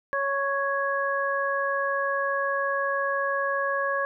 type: harmonic tone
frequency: 554.4 Hz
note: C#5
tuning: in tune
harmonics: 1 / 2 / 3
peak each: -28 / -28 / -28 dBFS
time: 0.13-4.05 s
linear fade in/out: 0 ms
effects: none